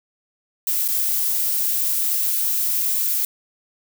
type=noise with dropouts; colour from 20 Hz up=violet; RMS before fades=-21 dBFS; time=0.67-3.25 s; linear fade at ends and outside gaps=2 ms; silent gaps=0.88-0.885 s; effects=none